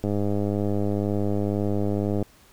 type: click train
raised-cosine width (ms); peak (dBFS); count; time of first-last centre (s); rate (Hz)
2; -13; 224; 0.04-2.226; 102
effects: pink hiss -55 dBFS RMS until 2.52 s